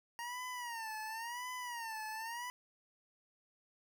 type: tone with vibrato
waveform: 25% pulse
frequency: 932.3 Hz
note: A#5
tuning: in tune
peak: -37 dBFS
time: 0.19-2.5 s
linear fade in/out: 0 ms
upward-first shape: sine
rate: 0.94 Hz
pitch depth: 130 cents each way
effects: none